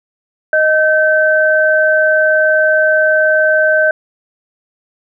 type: tone pair together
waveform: sine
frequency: 622.3 / 1543.4 Hz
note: D#5 / G6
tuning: 0 / -27 cents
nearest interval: octave + major third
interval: 1573 cents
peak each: -11 dBFS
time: 0.53-3.91 s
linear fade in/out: 2 ms
effects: none